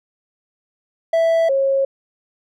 triangle / sine tone pair in turn, 659.3 / 543.7 Hz, E5 / C#5, 0 / -34 cents, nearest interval minor third, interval 334 cents, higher first, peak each -11 / -14 dBFS, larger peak first, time 1.13-1.49 / 1.49-1.85 s, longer neither, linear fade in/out 5 ms, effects none

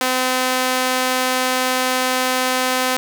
sawtooth tone with high-pass filter, 255.9 Hz, C4, 38 cents flat, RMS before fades -19 dBFS, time 0.01-2.97 s, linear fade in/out 0 ms, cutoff 550 Hz, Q 0.54, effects none

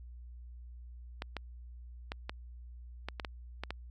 clicks, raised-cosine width 0.3 ms, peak -21 dBFS, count 9, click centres 1.221 / 1.367 / 2.119 / 2.295 / 3.086 / 3.198 / 3.248 / 3.636 / 3.706 s, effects added 60 Hz sine -46 dBFS peak until 3.9 s

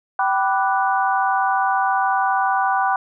sine chord, G major seventh, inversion none, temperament equal with one note detuned, 773.2 / 987.8 / 1174.7 / 1480 Hz, G5 / B5 / D6 / F#6, -24 / 0 / 0 / 0 cents, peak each -19 / -22 / -24 / -24 dBFS, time 0.19-2.96 s, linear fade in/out 2 ms, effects none

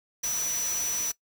sine tone in noise, 5920 Hz, F#8, in tune, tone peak -27 dBFS, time 0.23-1.12 s, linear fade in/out 10 ms, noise white, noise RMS -35 dBFS, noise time 0.23-1.12 s, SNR +5 dB, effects noise-tail reverb RT60 0.1 s tail -20 dB re dry

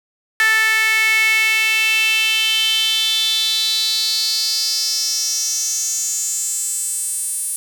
sawtooth tone with high-pass filter sweep, 440 Hz, A4, in tune, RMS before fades -18 dBFS, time 0.4-7.56 s, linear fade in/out 0 ms, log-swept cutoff 1800 to 9600 Hz, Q 6, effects none

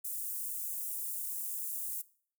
white high-pass noise, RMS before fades -38 dBFS, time 0.04-2.02 s, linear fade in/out 10 ms, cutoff 8700 Hz, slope 24 dB/octave, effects noise-tail reverb RT60 0.5 s tail -20 dB re dry

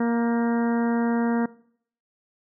harmonic tone with a mistuned harmonic, 234.1 Hz, A#3, 8 cents sharp, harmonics 1 / 2 / 3 / 4 / 5 / 6 / 7 / 8, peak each -21 / -28 / -34 / -34 / -40 / -39 / -40 / -41 dBFS, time 0-1.46 s, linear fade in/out 5 ms, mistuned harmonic 7, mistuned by -34 cents, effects noise-tail reverb RT60 0.6 s tail -20 dB re dry

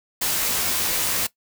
white noise with comb filter, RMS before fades -23 dBFS, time 0.21-1.27 s, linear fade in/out 10 ms, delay 15 ms, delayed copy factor -0.65, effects noise-tail reverb RT60 0.1 s tail -18 dB re dry

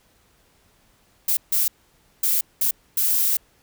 violet noise bursts at uneven times, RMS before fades -20 dBFS, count 5, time 1.28-1.37 / 1.52-1.68 / 2.23-2.41 / 2.61-2.71 / 2.97-3.37 s, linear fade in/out 5 ms, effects pink hiss -60 dBFS RMS until 3.62 s

